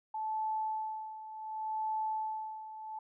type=tone with tremolo; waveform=sine; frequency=871 Hz; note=A5; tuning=18 cents flat; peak=-31 dBFS; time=0.14-2.99 s; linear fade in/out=5 ms; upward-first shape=sine; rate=0.68 Hz; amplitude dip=75%; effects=none